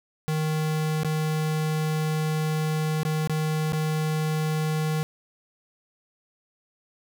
square tone with dropouts, 155.6 Hz, D#3, in tune, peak -24 dBFS, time 0.28-5.03 s, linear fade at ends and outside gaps 0 ms, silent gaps 1.033-1.047 / 3.032-3.051 / 3.274-3.296 / 3.722-3.732 s, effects none

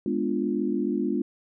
sine chord, G# diminished seventh, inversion none, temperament equal, 207.7 / 246.9 / 293.7 / 349.2 Hz, G#3 / B3 / D4 / F4, 0 / 0 / 0 / 0 cents, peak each -29 dBFS, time 0.06-1.22 s, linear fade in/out 2 ms, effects none

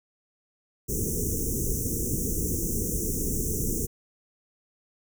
pink band-stop noise, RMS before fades -28 dBFS, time 0.88-3.87 s, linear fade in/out 20 ms, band 480 to 5800 Hz, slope 96 dB/octave, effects none

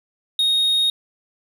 triangle tone, 3729 Hz, A#7, in tune, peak -14 dBFS, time 0.39-0.9 s, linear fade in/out 2 ms, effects 9-bit

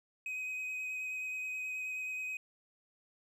triangle tone with vibrato, 2519 Hz, D#7, 21 cents sharp, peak -35 dBFS, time 0.26-2.37 s, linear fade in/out 2 ms, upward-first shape sine, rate 9.4 Hz, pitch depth 12 cents each way, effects none

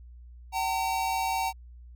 square tone pair together, 765.2 / 910 Hz, G5 / A#5, -42 / -42 cents, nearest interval minor third, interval 300 cents, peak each -30 / -30 dBFS, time 0.52-1.53 s, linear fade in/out 50 ms, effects added 60 Hz sine -45 dBFS peak until 1.95 s

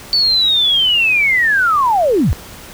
sine linear sweep, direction down, 4521 to 42.33 Hz, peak -10 dBFS, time 0.13-2.33 s, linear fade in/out 0 ms, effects pink hiss -35 dBFS RMS until 2.73 s

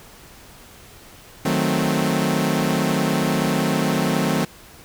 sawtooth chord, D# diminished seventh, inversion none, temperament equal, 155.56 / 185 / 220 / 261.6 Hz, D#3 / F#3 / A3 / C4, 0 / 0 / 0 / 0 cents, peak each -20 dBFS, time 1.45-4.45 s, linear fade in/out 5 ms, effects pink hiss -45 dBFS RMS until 4.84 s

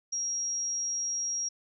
sine tone, 5640 Hz, F8, 16 cents sharp, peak -29 dBFS, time 0.12-1.49 s, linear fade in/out 10 ms, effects none

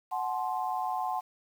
sine chord, F# diminished, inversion none, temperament equal with one note detuned, 740 / 859.4 / 1046.5 Hz, F#5 / A5 / C6, 0 / -41 / 0 cents, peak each -32 / -34 / -35 dBFS, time 0.11-1.21 s, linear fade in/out 20 ms, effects 9-bit

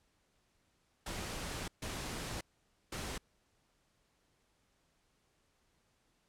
pink noise bursts at uneven times, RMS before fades -41 dBFS, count 3, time 1.06-1.68 / 1.82-2.41 / 2.92-3.18 s, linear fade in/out 5 ms, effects pink hiss -75 dBFS RMS until 6.28 s + low-pass 10000 Hz 12 dB/octave

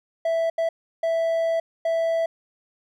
triangle tone bursts at uneven times, 659.3 Hz, E5, in tune, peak -18 dBFS, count 4, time 0.25-0.5 / 0.58-0.69 / 1.03-1.6 / 1.85-2.26 s, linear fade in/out 5 ms, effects none

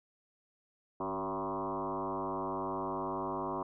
sine tone with frequency modulation, 670 Hz, E5, 28 cents sharp, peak -33 dBFS, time 1-3.63 s, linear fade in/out 5 ms, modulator 99.8 Hz, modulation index 4.6, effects none

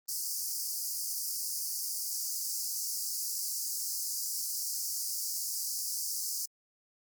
pink high-pass noise, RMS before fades -35 dBFS, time 0.08-6.46 s, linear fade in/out 10 ms, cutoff 4700 Hz, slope 96 dB/octave, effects Opus 32 kbps

